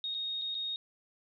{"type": "tone with dropouts", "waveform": "sine", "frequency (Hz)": 3727, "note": "A#7", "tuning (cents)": -1, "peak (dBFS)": -33, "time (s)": [0.04, 0.76], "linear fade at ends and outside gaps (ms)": 1, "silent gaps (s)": [[0.143, 0.147], [0.415, 0.419], [0.545, 0.55]], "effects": []}